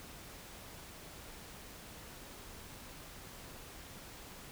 silence, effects pink hiss -51 dBFS RMS until 4.51 s

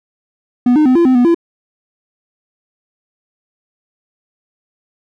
triangle tone with pitch steps, 245.8 / 305.3 / 255.4 / 341.4 / 257.5 / 244.8 / 338.1 Hz, B3 / D#4 / C4 / F4 / C4 / B3 / E4, -8 / -33 / -42 / -39 / -28 / -15 / +44 cents, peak -5 dBFS, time 0.66-1.346 s, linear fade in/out 5 ms, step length 98 ms, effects none

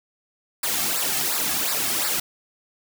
white noise with flanger, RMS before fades -24 dBFS, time 0.63-2.2 s, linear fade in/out 5 ms, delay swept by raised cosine 0.31 to 2.11 ms, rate 2.8 Hz, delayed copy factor -0.75, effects none

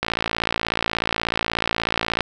click train, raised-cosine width 0.3 ms, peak -4 dBFS, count 124, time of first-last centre 0.03-2.207 s, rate 56.5 Hz, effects none

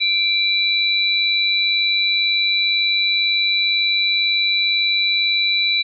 sine tone pair together, 2349 / 3951 Hz, D7 / B7, 0 / 0 cents, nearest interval major sixth, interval 900 cents, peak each -19 / -17 dBFS, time 0-5.83 s, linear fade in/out 20 ms, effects none

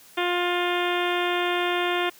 harmonic tone, 353.3 Hz, F4, 20 cents sharp, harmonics 1 / 2 / 3 / 4 / 5 / 6 / 7 / 8 / 9 / 10, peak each -26 / -29 / -31 / -32 / -33 / -34 / -34 / -35 / -36 / -36 dBFS, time 0.17-2.1 s, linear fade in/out 10 ms, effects white hiss -51 dBFS RMS until 2.19 s + high-pass 80 Hz 12 dB/octave

